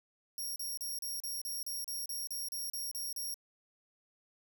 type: tone bursts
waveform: 10% pulse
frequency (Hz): 5588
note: F8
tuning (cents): 0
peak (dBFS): -31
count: 14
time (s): 0.38-3.342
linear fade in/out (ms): 2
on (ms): 180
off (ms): 34
effects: none